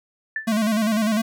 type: tone with exponential decay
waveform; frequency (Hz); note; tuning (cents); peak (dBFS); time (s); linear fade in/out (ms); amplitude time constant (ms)
sine; 1761; A6; +1; -20; 0.36-0.53; 2; 36
type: tone with vibrato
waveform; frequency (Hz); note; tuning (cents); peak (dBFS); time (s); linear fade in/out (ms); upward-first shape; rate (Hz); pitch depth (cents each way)
square; 217; A3; -24; -19; 0.47-1.22; 10; square; 10; 62
effects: none